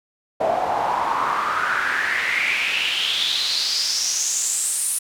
pink noise with band-pass filter sweep, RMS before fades -22 dBFS, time 0.4-4.99 s, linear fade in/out 10 ms, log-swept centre 650 to 10000 Hz, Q 5.6, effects none

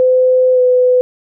sine tone with pitch glide, 510 to 501.8 Hz, C5 to B4, -44 to +28 cents, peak -7 dBFS, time 0-1.01 s, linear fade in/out 0 ms, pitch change -28 cents, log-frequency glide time 0.53-0.6 s, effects none

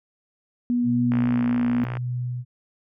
sine tone with vibrato, 242 Hz, B3, 35 cents flat, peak -19 dBFS, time 0.7-1.84 s, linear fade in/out 0 ms, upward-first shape triangle, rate 3.8 Hz, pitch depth 9 cents each way
sine tone with tremolo, 123.47 Hz, B2, in tune, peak -24 dBFS, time 0.83-2.45 s, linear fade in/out 50 ms, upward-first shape sine, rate 0.95 Hz, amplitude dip 70%
click train, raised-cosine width 0.5 ms, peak -18 dBFS, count 51, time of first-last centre 1.12-1.97 s, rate 58.8 Hz
effects none

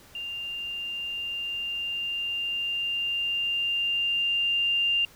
sine tone with level ramp, 2794 Hz, F7, in tune, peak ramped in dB -32 to -21 dBFS, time 0.15-5.05 s, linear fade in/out 2 ms, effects pink hiss -53 dBFS RMS until 5.15 s

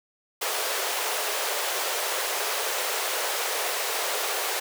pink high-pass noise, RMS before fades -28 dBFS, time 0.41-4.6 s, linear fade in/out 10 ms, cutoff 410 Hz, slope 48 dB/octave, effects none

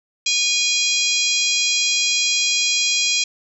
harmonic tone with a mistuned harmonic, 818 Hz, G#5, 26 cents flat, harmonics 3 / 4 / 5 / 6 / 7 / 8 / 9, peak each -22 / -23 / -24 / -25 / -25 / -26 / -27 dBFS, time 0.26-3.24 s, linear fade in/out 5 ms, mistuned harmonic 7, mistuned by -16 cents, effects none

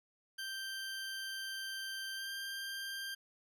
20% pulse tone with pitch glide, 1568 to 1584.4 Hz, G6 to G6, 0 to +18 cents, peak -35 dBFS, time 0.38-3.15 s, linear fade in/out 10 ms, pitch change +18 cents, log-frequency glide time 2.14-2.31 s, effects none

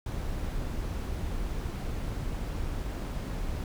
brown noise, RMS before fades -33 dBFS, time 0.06-3.64 s, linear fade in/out 2 ms, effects none

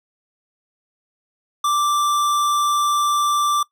sine tone with hard clipping, 1174.7 Hz, D6, in tune, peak -18 dBFS, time 1.64-3.63 s, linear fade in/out 5 ms, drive 17 dB, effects noise-tail reverb RT60 0.1 s tail -20 dB re dry

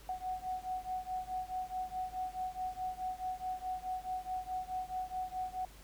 sine beating tone pair, 740 / 744.7 Hz, F#5 / F#5, 0 / +11 cents, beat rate 4.7 Hz, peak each -39 / -40 dBFS, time 0.09-5.65 s, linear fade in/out 2 ms, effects added 50 Hz sine -55 dBFS peak until 5.83 s + pink hiss -58 dBFS RMS until 5.83 s

